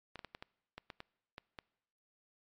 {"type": "clicks", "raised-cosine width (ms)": 0.3, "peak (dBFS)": -29, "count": 10, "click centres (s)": [0.157, 0.192, 0.247, 0.349, 0.425, 0.78, 0.902, 1.004, 1.381, 1.588], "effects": ["noise-tail reverb RT60 0.9 s tail -24 dB re dry", "MP3 64 kbps"]}